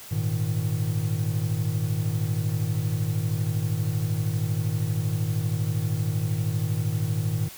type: chord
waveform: triangle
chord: Ab suspended second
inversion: none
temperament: equal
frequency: 103.83 / 116.54 / 155.56 Hz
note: Ab2 / Bb2 / Eb3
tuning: 0 / 0 / 0 cents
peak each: -25 / -26 / -26 dBFS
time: 0.11-7.49 s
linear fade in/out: 10 ms
effects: white hiss -43 dBFS RMS until 7.57 s